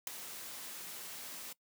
white noise with ADSR envelope, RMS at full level -32 dBFS, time 0.07-1.53 s, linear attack 3 ms, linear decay 6 ms, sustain -14 dB, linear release 6 ms, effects noise-tail reverb RT60 0.1 s tail -21 dB re dry + high-pass 150 Hz 12 dB/octave

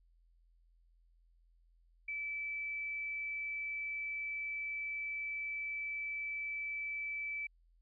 sine tone, 2312 Hz, D7, 28 cents flat, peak -37 dBFS, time 2.08-7.47 s, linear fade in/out 5 ms, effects added 42 Hz sine -65 dBFS peak until 7.81 s

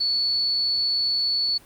sine tone, 4435 Hz, C#8, in tune, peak -20 dBFS, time 0-1.58 s, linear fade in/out 10 ms, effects pink hiss -51 dBFS RMS until 1.65 s + Opus 48 kbps

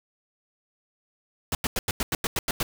pink noise bursts, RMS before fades -26 dBFS, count 10, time 1.52-2.63 s, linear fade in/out 2 ms, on 30 ms, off 90 ms, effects none

